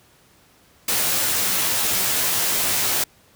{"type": "noise with comb filter", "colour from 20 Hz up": "white", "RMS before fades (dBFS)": -21, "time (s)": [0.88, 3.04], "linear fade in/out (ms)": 5, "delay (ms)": 14, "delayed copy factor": -0.75, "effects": ["pink hiss -55 dBFS RMS until 3.35 s", "high-pass 60 Hz 12 dB/octave"]}